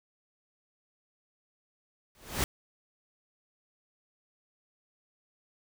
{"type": "noise with exponential growth", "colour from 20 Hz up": "pink", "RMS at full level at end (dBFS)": -25, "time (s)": [2.15, 2.44], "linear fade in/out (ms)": 1, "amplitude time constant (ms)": 63, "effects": []}